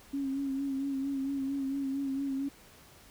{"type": "tone with vibrato", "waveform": "sine", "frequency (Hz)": 273.4, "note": "C#4", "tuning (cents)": -24, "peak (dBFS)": -30, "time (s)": [0.13, 2.49], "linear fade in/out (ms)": 10, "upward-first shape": "sine", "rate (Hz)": 4.4, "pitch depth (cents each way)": 39, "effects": ["pink hiss -56 dBFS RMS until 3.1 s"]}